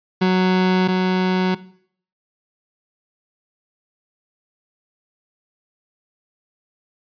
30% pulse tone pair in turn, 185 / 185 Hz, F#3 / F#3, 0 / 0 cents, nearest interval unison, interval 0 cents, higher neither, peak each -11 / -13 dBFS, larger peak first, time 0.21-0.88 / 0.88-1.55 s, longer neither, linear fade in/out 10 ms, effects noise-tail reverb RT60 0.6 s tail -18 dB re dry + resampled to 11025 Hz

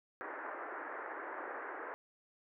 white band-pass noise, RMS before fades -44 dBFS, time 0.21-1.94 s, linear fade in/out 0 ms, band 300 to 1800 Hz, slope 48 dB/octave, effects none

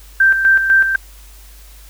sine tone with tremolo, 1568 Hz, G6, in tune, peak -7 dBFS, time 0.2-0.96 s, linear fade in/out 5 ms, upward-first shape square, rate 4 Hz, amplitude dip 55%, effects added 50 Hz sine -38 dBFS peak until 1.89 s + white hiss -45 dBFS RMS until 1.89 s

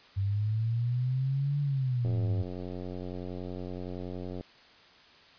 sine linear two-way sweep, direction up then down, 96.2 to 145 to 96.2 Hz, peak -26 dBFS, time 0.16-2.43 s, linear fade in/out 20 ms, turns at 1.6 s
click train, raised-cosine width 2 ms, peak -26 dBFS, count 215, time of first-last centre 2.05-4.409 s, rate 90.7 Hz
effects white hiss -56 dBFS RMS until 5.38 s + resampled to 11025 Hz

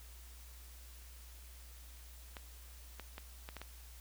clicks, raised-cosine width 0.3 ms, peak -29 dBFS, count 6, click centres 2.368 / 2.997 / 3.181 / 3.489 / 3.567 / 3.616 s, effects added 60 Hz sine -52 dBFS peak until 4 s + white hiss -59 dBFS RMS until 4 s

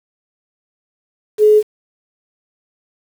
sine tone with quantisation, 425.1 Hz, G#4, 40 cents sharp, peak -6 dBFS, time 1.38-1.63 s, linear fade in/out 50 ms, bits 6, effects none

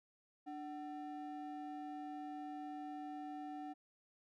triangle ring-modulated tone, 523.3 Hz, C5, in tune, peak -39 dBFS, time 0.46-3.74 s, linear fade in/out 20 ms, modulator 228 Hz, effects none

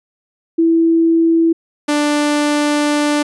sine / sawtooth tone pair in turn, 329.9 / 294.8 Hz, E4 / D4, +1 / +7 cents, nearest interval major second, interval 194 cents, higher first, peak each -9 dBFS, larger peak neither, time 0.58-1.53 / 1.88-3.23 s, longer second, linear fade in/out 10 ms, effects resampled to 24000 Hz

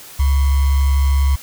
sine tone with sample-and-hold, 69 Hz, C#2, 7 cents flat, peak -11 dBFS, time 0.19-1.36 s, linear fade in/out 10 ms, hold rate 1050 Hz, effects white hiss -38 dBFS RMS until 1.42 s

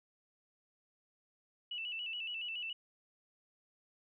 sine tone with vibrato, 2794 Hz, F7, in tune, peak -38 dBFS, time 1.71-2.73 s, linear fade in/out 5 ms, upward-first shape square, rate 7.1 Hz, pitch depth 82 cents each way, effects none

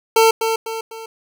25% pulse tone with echo, 449.3 Hz, A4, 36 cents sharp, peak -6 dBFS, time 0.16-0.31 s, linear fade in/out 5 ms, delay 250 ms, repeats 3, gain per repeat -7 dB, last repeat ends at 1.06 s, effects none

